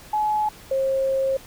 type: tone pair in turn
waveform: sine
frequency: 850 / 535.5 Hz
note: G#5 / C5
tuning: +40 / +40 cents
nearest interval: minor sixth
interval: 800 cents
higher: first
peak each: -19 dBFS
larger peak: neither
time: 0.13-0.49 / 0.71-1.37 s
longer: second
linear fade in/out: 5 ms
effects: pink hiss -45 dBFS RMS until 1.46 s